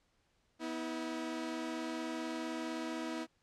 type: tone pair together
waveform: sawtooth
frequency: 246.6 / 322.3 Hz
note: B3 / E4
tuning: -2 / -39 cents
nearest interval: perfect fourth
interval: 463 cents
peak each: -38 / -35 dBFS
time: 0.59-3.27 s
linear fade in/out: 50 ms
effects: pink hiss -75 dBFS RMS until 3.42 s + low-pass 7000 Hz 12 dB/octave